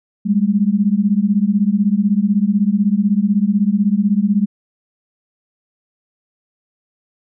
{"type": "beating tone pair", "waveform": "sine", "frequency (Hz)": [196, 212], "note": ["G3", "G#3"], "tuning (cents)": [0, 36], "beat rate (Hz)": 16, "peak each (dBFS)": [-15, -15], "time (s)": [0.25, 4.46], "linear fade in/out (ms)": 20, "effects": []}